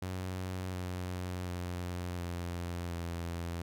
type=tone with pitch steps; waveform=sawtooth; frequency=92.5 / 90.65 / 88.83 / 87.06 / 85.31 Hz; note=F#2 / F#2 / F2 / F2 / F2; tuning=0 / -35 / +30 / -5 / -40 cents; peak=-32 dBFS; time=0.02-3.62 s; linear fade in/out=5 ms; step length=720 ms; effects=none